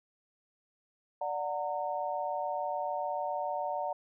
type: chord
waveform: sine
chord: D augmented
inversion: none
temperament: just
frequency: 587.3 / 734.2 / 917.7 Hz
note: D5 / F#5 / A#5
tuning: 0 / -14 / -27 cents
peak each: -36 / -35 / -36 dBFS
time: 1.21-3.93 s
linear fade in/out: 5 ms
effects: none